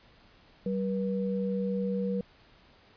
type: tone pair together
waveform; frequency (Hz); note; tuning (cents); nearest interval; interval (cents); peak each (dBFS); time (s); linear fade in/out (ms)
sine; 192.1 / 482.5; G3 / B4; -35 / -40; octave + major third; 1595; -29 / -32; 0.66-2.21; 2
effects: pink hiss -59 dBFS RMS until 2.96 s + resampled to 11025 Hz